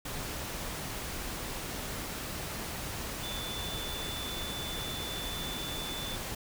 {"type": "tone in noise", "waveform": "sine", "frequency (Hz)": 3500, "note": "A7", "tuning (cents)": -10, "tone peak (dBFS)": -39, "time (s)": [3.23, 6.16], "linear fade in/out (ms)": 5, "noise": "pink", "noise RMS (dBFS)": -38, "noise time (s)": [0.05, 6.35], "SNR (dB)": -4, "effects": []}